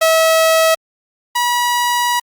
sawtooth tone pair in turn, 646 / 967.9 Hz, E5 / B5, -35 / -35 cents, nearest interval perfect fifth, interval 700 cents, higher second, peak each -6 / -10 dBFS, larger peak first, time 0.01-0.75 / 1.35-2.2 s, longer second, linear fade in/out 10 ms, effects Opus 48 kbps

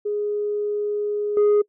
sine tone with level steps, 415.3 Hz, G#4, in tune, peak -21 / -11 dBFS, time 0.05-1.62 s, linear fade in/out 10 ms, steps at 1.37 s, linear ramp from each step 2 ms, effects noise-tail reverb RT60 0.1 s tail -25 dB re dry + tanh soft clip ceiling -13 dBFS

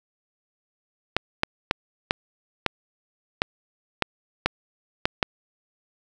clicks, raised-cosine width 0.3 ms, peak -3 dBFS, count 10, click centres 1.166 / 1.434 / 1.711 / 2.109 / 2.663 / 3.419 / 4.023 / 4.46 / 5.055 / 5.228 s, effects 7-bit

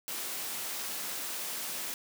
white high-pass noise, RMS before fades -37 dBFS, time 0.08-1.94 s, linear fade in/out 0 ms, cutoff 200 Hz, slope 12 dB/octave, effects none

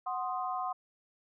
sine chord, C diminished, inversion second, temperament equal, 740 / 1046.5 / 1244.5 Hz, Gb5 / C6 / Eb6, 0 / 0 / 0 cents, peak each -35 / -36 / -39 dBFS, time 0.06-0.73 s, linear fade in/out 10 ms, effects none

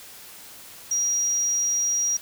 triangle tone, 5730 Hz, F8, 44 cents sharp, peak -18 dBFS, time 0.91-2.17 s, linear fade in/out 5 ms, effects tanh soft clip ceiling -18 dBFS + white hiss -44 dBFS RMS until 2.21 s

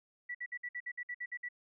sine tone bursts, 1953 Hz, B6, 20 cents flat, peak -37 dBFS, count 11, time 0.29-1.488 s, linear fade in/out 10 ms, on 58 ms, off 56 ms, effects none

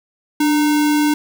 sine tone with sample-and-hold, 296.3 Hz, D4, 15 cents sharp, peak -12 dBFS, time 0.4-1.14 s, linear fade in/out 5 ms, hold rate 1225 Hz, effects none

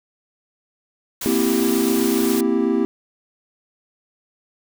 white noise, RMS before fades -28 dBFS, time 1.21-2.41 s, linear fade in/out 5 ms
triangle chord, C dominant seventh, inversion third, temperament equal with one note detuned, 233.1 / 260.7 / 329.6 / 392 Hz, Bb3 / C4 / E4 / G4, 0 / -6 / 0 / 0 cents, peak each -20 dBFS, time 1.26-2.85 s, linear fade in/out 0 ms
effects none

